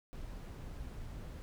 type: noise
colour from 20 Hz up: brown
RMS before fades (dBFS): -45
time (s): 0.13-1.42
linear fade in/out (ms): 0
effects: none